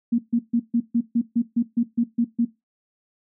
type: tone bursts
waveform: sine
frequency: 234.7 Hz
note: A#3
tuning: 12 cents sharp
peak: -16 dBFS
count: 12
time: 0.12-2.452 s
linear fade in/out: 10 ms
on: 66 ms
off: 140 ms
effects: noise-tail reverb RT60 0.2 s tail -17 dB re dry